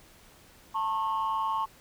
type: tone pair together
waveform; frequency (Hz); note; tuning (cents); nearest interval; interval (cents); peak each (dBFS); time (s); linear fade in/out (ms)
sine; 889 / 1088.1; A5 / C#6; +18 / -33; minor third; 349; -28 / -27; 0.74-1.66; 20
effects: tanh soft clip ceiling -23 dBFS + pink hiss -56 dBFS RMS until 1.8 s